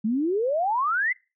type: exponential sweep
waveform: sine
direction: up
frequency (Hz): 206.2 to 2093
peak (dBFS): -21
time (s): 0.04-1.13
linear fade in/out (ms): 10
effects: noise-tail reverb RT60 0.3 s tail -25 dB re dry